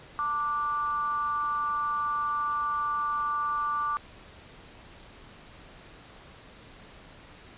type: tone with amplitude modulation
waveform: sine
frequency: 1174.7 Hz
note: D6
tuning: in tune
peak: -23 dBFS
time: 0.19-3.97 s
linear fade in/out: 0 ms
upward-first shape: sine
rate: 281 Hz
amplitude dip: 65%
effects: pink hiss -50 dBFS RMS until 7.57 s + resampled to 8000 Hz